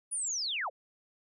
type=linear sweep; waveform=sine; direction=down; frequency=9900 to 441.4 Hz; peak=-31 dBFS; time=0.11-0.7 s; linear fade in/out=20 ms; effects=none